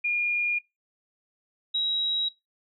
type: tone pair in turn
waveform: sine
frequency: 2423 / 3846 Hz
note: D#7 / B7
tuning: -47 / -47 cents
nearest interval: minor sixth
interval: 800 cents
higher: second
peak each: -23 dBFS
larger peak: neither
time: 0.04-0.59 / 1.74-2.29 s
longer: neither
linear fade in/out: 10 ms
effects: noise-tail reverb RT60 0.2 s tail -21 dB re dry